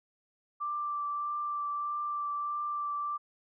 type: tone with vibrato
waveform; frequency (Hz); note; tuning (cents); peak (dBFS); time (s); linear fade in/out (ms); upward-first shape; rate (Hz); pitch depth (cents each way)
sine; 1174.7; D6; 0; -31; 0.6-3.18; 20; triangle; 1.6; 14
effects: none